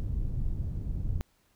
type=low-pass noise; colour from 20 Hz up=pink; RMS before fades=-31 dBFS; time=0-1.21 s; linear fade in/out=0 ms; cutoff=120 Hz; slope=12 dB/octave; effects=pink hiss -69 dBFS RMS until 1.55 s